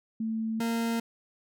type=tone pair in turn; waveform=sine / 40% pulse; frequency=222.4 / 230.2 Hz; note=A3 / A#3; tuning=+19 / -22 cents; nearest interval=minor second; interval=59 cents; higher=second; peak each=-28 / -26 dBFS; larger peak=second; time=0.2-0.6 / 0.6-1 s; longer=neither; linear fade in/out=5 ms; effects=none